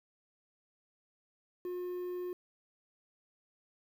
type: tone with quantisation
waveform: triangle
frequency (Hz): 358.6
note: F4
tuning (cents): +46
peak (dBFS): -34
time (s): 1.65-2.33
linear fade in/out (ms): 2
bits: 10
effects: none